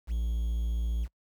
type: tone with quantisation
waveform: triangle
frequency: 57.4 Hz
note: A#1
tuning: 26 cents flat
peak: -25 dBFS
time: 0.07-1.08 s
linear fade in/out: 50 ms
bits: 9
effects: noise-tail reverb RT60 0.1 s tail -25 dB re dry